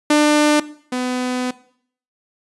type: tone pair in turn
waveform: sawtooth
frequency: 298.7 / 251.2 Hz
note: D4 / B3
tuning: +29 / +30 cents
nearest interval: minor third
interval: 299 cents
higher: first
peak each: -7 / -16 dBFS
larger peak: first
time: 0.1-0.6 / 0.92-1.51 s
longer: second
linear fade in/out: 5 ms
effects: noise-tail reverb RT60 0.6 s tail -18 dB re dry + resampled to 24000 Hz